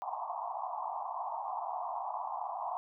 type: band-pass noise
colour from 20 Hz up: pink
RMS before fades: -38 dBFS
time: 0.02-2.77 s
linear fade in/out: 0 ms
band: 680 to 1100 Hz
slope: 96 dB/octave
effects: none